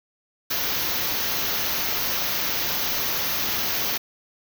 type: band-stop noise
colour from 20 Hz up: white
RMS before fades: -25 dBFS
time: 0.5-3.98 s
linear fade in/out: 10 ms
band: 6500 to 12000 Hz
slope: 96 dB/octave
effects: none